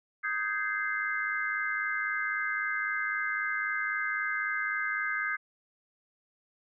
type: chord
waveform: sine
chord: Ab major seventh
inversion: second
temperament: just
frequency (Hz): 1245.9 / 1557.4 / 1661.2 / 2077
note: Eb6 / G6 / Ab6 / C7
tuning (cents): +2 / -12 / 0 / -13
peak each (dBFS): -36 / -33 / -35 / -34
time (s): 0.23-5.37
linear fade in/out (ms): 20
effects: none